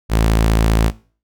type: tone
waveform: sawtooth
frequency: 55 Hz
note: A1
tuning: in tune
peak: -8 dBFS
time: 0.09-0.92 s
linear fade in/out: 50 ms
effects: noise-tail reverb RT60 0.4 s tail -20 dB re dry